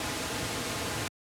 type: noise with comb filter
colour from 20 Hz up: pink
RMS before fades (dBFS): -32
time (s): 0-1.08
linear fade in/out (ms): 2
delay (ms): 5.3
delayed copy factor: -0.5
effects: high-pass 100 Hz 12 dB/octave + low-pass 10000 Hz 12 dB/octave